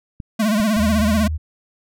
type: clicks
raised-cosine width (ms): 5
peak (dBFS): -18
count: 4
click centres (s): 0.202 / 0.6 / 0.767 / 1
type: tone with vibrato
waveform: square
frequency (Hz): 213.9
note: A3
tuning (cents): -49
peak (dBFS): -16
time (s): 0.39-1.28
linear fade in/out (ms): 10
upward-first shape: sine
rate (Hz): 16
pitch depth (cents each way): 100
type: tone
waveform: sine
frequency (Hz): 77.78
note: D#2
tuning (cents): 0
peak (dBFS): -20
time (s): 0.78-1.38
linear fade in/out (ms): 20
effects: none